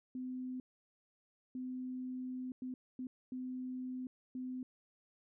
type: tone bursts at uneven times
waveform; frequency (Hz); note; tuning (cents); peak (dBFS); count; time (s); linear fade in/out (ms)
sine; 254.9; C4; -45; -39; 6; 0.15-0.6 / 1.55-2.52 / 2.62-2.74 / 2.99-3.07 / 3.32-4.07 / 4.35-4.63; 2
effects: none